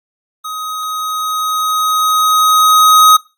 square tone with level ramp, 1259 Hz, D#6, 20 cents sharp, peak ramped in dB -22 to -4 dBFS, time 0.44-3.17 s, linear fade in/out 10 ms, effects noise-tail reverb RT60 0.3 s tail -21 dB re dry + Opus 32 kbps

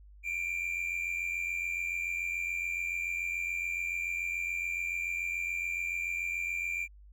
triangle tone pair together, 2303 / 2390 Hz, D7 / D7, -34 / +30 cents, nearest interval minor second, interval 64 cents, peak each -36 / -31 dBFS, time 0.23-6.88 s, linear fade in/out 50 ms, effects added 50 Hz sine -51 dBFS peak until 7.12 s

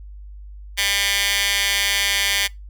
15% pulse tone with high-pass filter, 199.8 Hz, G3, 33 cents sharp, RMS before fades -20 dBFS, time 0.77-2.48 s, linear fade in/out 20 ms, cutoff 2500 Hz, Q 1.7, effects noise-tail reverb RT60 0.2 s tail -23 dB re dry + added 50 Hz sine -35 dBFS peak until 2.69 s

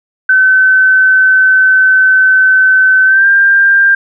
sine tone with pitch glide, 1525 to 1591.6 Hz, G6 to G6, -48 to +26 cents, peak -4 dBFS, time 0.29-3.95 s, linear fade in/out 5 ms, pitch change +74 cents, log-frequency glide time 3.05-3.27 s, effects none

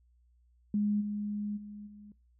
sine tone with level steps, 207.4 Hz, G#3, 2 cents flat, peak -26 / -32 / -42 / -48 dBFS, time 0.74-2.12 s, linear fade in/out 2 ms, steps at 1 / 1.56 / 1.86 s, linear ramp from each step 20 ms, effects noise-tail reverb RT60 0.3 s tail -23 dB re dry + added 60 Hz sine -63 dBFS peak until 2.39 s

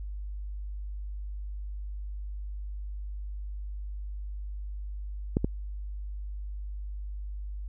clicks, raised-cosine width 3 ms, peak -11 / -13 dBFS, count 2, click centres 5.369 / 5.445 s, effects added 50 Hz sine -34 dBFS peak until 7.68 s

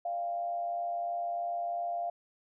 sine tone with frequency modulation, 694 Hz, F5, 11 cents flat, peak -31 dBFS, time 0.05-2.1 s, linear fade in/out 5 ms, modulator 103 Hz, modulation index 0.4, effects none

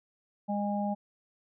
harmonic tone, 204.3 Hz, G#3, 28 cents flat, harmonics 1 / 3 / 4, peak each -30 / -36 / -34 dBFS, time 0.48-0.95 s, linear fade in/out 20 ms, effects none

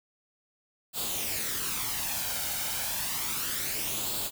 white noise with flanger, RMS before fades -32 dBFS, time 0.93-4.31 s, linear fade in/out 50 ms, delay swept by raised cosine 0.25 to 1.35 ms, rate 0.31 Hz, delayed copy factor +0.55, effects none

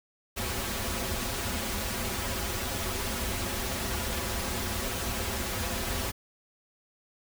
pink noise with comb filter, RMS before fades -32 dBFS, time 0.36-6.12 s, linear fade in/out 20 ms, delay 6.6 ms, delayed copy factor -0.85, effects none

